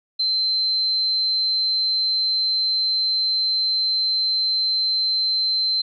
sine tone, 4100 Hz, C8, 36 cents flat, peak -18 dBFS, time 0.19-5.82 s, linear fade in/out 10 ms, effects none

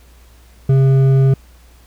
sine tone with hard clipping, 134.4 Hz, C3, 47 cents sharp, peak -10 dBFS, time 0.69-1.34 s, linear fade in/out 5 ms, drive 7 dB, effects added 60 Hz sine -43 dBFS peak until 1.86 s + pink hiss -51 dBFS RMS until 1.86 s

